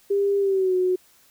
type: tone with pitch glide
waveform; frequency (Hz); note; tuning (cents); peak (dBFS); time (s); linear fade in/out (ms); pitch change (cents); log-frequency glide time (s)
sine; 400 to 366.8; G4 to F#4; +35 to -15; -18; 0.1-0.96; 10; -150; 0.39-0.75
effects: white hiss -57 dBFS RMS until 1.3 s